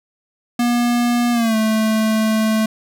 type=tone with pitch glide; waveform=square; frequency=240 to 218.8 Hz; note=B3 to A3; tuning=-49 to -9 cents; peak=-15 dBFS; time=0.59-2.66 s; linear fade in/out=5 ms; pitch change=-160 cents; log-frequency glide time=1.32-1.56 s; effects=none